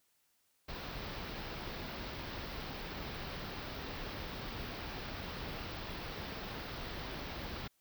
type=band-stop noise; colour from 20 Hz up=pink; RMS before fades=-43 dBFS; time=0.68-7.68 s; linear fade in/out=10 ms; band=5200 to 16000 Hz; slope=48 dB/octave; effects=white hiss -75 dBFS RMS until 7.8 s